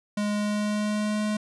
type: tone with pitch glide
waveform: square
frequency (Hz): 207.7 to 211.8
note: G#3 to G#3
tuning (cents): 0 to +34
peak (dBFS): -25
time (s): 0.17-1.37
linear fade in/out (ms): 5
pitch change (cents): +34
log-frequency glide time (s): 0.31-1.23
effects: resampled to 24000 Hz